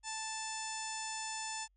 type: harmonic tone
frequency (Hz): 880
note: A5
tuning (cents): 0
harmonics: 1 / 2 / 3 / 4 / 5 / 6 / 7 / 8 / 9 / 10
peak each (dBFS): -43 / -48 / -48 / -51 / -53 / -47 / -52 / -45 / -54 / -50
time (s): 0.03-1.68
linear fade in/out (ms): 50
effects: added 47 Hz sine -69 dBFS peak until 1.76 s

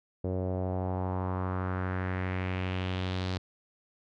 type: tone with low-pass filter sweep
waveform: sawtooth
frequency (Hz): 92.5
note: F#2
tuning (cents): 0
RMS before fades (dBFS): -32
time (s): 0.24-3.38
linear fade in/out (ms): 5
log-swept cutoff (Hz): 500 to 4400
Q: 2.6
effects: none

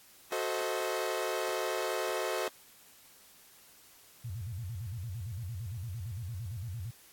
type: chord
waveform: sawtooth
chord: F# diminished seventh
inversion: none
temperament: equal with one note detuned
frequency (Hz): 370 / 440 / 523.3 / 634.6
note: F#4 / A4 / C5 / Eb5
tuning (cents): 0 / 0 / 0 / +34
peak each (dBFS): -33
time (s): 0.32-2.48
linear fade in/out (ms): 2
type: tone with vibrato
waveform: sine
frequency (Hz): 102.7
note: G#2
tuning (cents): -19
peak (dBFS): -36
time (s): 4.24-6.91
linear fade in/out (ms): 10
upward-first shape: square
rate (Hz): 8.8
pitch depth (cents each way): 240
effects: white hiss -58 dBFS RMS until 7.12 s + AAC 64 kbps

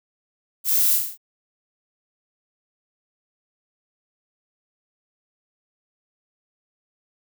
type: noise with echo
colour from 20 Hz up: violet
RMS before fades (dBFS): -21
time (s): 0.64-0.99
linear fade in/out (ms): 50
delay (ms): 31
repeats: 6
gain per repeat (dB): -3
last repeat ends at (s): 1.176
effects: none

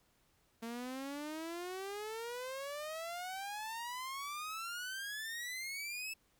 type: exponential sweep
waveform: sawtooth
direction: up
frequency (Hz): 226.3 to 2639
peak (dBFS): -37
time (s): 0.62-6.14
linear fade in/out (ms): 10
effects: pink hiss -73 dBFS RMS until 6.39 s

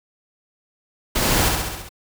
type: noise with echo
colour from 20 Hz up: pink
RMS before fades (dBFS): -20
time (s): 1.15-1.49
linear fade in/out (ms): 10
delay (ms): 67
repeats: 6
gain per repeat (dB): -3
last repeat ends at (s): 1.892
effects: none

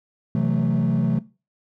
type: chord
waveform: triangle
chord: F# half-diminished seventh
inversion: second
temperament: equal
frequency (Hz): 130.81 / 164.81 / 185 / 220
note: C3 / E3 / F#3 / A3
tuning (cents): 0 / 0 / 0 / 0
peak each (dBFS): -21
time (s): 0.35-1.19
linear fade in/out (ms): 2
effects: noise-tail reverb RT60 0.3 s tail -19 dB re dry + tanh soft clip ceiling -12 dBFS

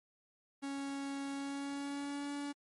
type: tone with pitch glide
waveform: 45% pulse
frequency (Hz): 277.2 to 286.1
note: C#4 to D4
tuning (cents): 0 to -45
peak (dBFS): -38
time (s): 0.62-2.53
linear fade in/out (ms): 20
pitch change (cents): +55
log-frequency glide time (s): 1.33-2.33
effects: MP3 48 kbps

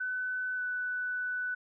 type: tone with pitch glide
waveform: sine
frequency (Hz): 1506 to 1491.3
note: F#6 to F#6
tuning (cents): +30 to +13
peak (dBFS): -31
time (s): 0-1.55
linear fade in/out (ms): 10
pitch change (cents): -17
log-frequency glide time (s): 0.56-0.61
effects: none

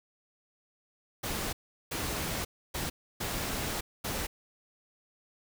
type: noise bursts at uneven times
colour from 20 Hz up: pink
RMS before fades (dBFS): -34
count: 5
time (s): 1.23-1.53 / 1.91-2.45 / 2.74-2.9 / 3.2-3.81 / 4.04-4.27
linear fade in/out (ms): 10
effects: none

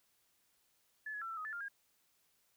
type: tone with pitch steps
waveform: sine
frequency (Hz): 1726 / 1686 / 1346 / 1334 / 1256 / 1748 / 1401 / 1625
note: A6 / G#6 / E6 / E6 / D#6 / A6 / F6 / G#6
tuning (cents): -34 / +26 / +36 / +20 / +16 / -12 / +5 / -38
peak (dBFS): -40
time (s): 1.06-1.684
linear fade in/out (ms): 5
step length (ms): 78
effects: white hiss -75 dBFS RMS until 2.56 s

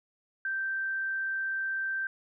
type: tone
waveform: sine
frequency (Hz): 1564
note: G6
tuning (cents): -4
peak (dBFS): -29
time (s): 0.45-2.07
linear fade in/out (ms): 2
effects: none

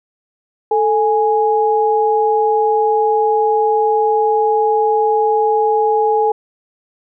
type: tone pair together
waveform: sine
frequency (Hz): 440 / 830.6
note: A4 / G#5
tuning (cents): 0 / 0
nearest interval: major seventh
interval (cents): 1100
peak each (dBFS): -14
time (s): 0.71-6.32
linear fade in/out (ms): 5
effects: none

